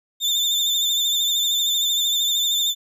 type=tone with vibrato; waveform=35% pulse; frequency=3568 Hz; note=A7; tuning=23 cents sharp; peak=-17 dBFS; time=0.2-2.75 s; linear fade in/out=50 ms; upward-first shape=triangle; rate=13 Hz; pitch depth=50 cents each way; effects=none